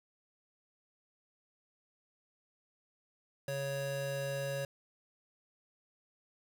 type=tone pair together; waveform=square; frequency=138.59 / 554.4 Hz; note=C#3 / C#5; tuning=0 / 0 cents; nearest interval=2 octaves; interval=2400 cents; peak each=-40 / -37 dBFS; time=3.48-4.65 s; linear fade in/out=2 ms; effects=none